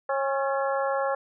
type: harmonic tone with a mistuned harmonic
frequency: 272.7 Hz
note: C#4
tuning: 28 cents flat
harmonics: 2 / 3 / 4 / 5 / 6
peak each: -26 / -30 / -32 / -34 / -36 dBFS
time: 0.09-1.15 s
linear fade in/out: 5 ms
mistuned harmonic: 6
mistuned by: +69 cents
effects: none